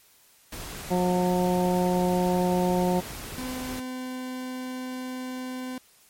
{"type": "noise", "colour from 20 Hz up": "pink", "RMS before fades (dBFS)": -38, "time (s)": [0.52, 3.8], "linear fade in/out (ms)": 5}
{"type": "harmonic tone", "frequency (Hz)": 180, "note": "F#3", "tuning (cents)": -47, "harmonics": [1, 2, 3, 4, 5], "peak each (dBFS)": [-24, -27, -29, -30, -31], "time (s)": [0.9, 3.01], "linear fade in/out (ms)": 20}
{"type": "tone", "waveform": "40% pulse", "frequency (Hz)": 255.2, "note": "C4", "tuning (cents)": -43, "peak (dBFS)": -31, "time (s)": [3.38, 5.78], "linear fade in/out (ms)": 2}
{"effects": ["white hiss -58 dBFS RMS until 6.09 s", "MP3 64 kbps"]}